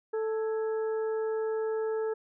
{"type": "harmonic tone with a mistuned harmonic", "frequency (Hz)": 440, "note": "A4", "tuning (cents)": 0, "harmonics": [1, 2, 3, 4], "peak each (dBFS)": [-28, -42, -46, -48], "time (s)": [0.13, 2.14], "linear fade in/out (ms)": 10, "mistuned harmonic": 4, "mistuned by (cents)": -99, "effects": []}